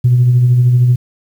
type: tone with tremolo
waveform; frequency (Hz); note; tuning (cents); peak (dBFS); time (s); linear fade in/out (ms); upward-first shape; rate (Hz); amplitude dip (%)
sine; 123.47; B2; 0; -4; 0.04-0.96; 10; sine; 13; 35
effects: tanh soft clip ceiling -2 dBFS + 7-bit